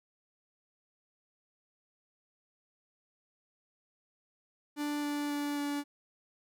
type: tone with pitch steps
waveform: 45% pulse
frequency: 293.7 / 291.8 / 290 / 288.2 Hz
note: D4 / D4 / D4 / D4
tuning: 0 / -11 / -22 / -33 cents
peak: -32 dBFS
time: 4.76-5.84 s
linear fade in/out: 50 ms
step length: 270 ms
effects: none